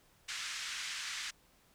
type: band-pass noise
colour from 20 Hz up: pink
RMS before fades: -41 dBFS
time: 0.28-1.31 s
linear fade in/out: 10 ms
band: 1500 to 7400 Hz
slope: 24 dB/octave
effects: pink hiss -67 dBFS RMS until 1.74 s